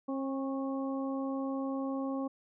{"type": "harmonic tone with a mistuned harmonic", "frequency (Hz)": 269.3, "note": "C#4", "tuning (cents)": -50, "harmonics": [1, 2, 3, 4], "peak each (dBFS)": [-33, -39, -45, -44], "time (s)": [0.08, 2.28], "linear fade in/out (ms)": 10, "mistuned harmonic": 4, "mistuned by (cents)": 32, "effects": []}